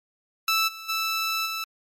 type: tone with level steps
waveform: 15% pulse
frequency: 1319 Hz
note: E6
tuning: 1 cent sharp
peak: -14 / -31 / -18 / -22 dBFS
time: 0.48-1.64 s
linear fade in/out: 2 ms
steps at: 0.67 / 0.88 / 1.45 s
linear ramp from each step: 20 ms
effects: MP3 64 kbps